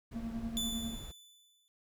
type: noise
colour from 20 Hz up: brown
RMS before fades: -45 dBFS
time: 0.11-1.12 s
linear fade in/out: 10 ms
type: tone with tremolo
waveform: triangle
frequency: 228.7 Hz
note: A#3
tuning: 33 cents flat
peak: -32 dBFS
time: 0.14-0.96 s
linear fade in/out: 20 ms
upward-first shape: triangle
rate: 10 Hz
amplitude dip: 70%
type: tone with exponential decay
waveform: sawtooth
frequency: 3491 Hz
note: A7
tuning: 14 cents flat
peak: -29 dBFS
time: 0.57-1.68 s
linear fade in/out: 0 ms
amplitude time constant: 240 ms
effects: none